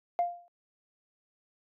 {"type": "tone with exponential decay", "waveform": "sine", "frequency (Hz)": 698.5, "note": "F5", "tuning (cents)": 0, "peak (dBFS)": -20, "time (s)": [0.19, 0.48], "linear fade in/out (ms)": 0, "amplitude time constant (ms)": 62, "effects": ["tanh soft clip ceiling -19 dBFS", "high-pass 400 Hz 12 dB/octave"]}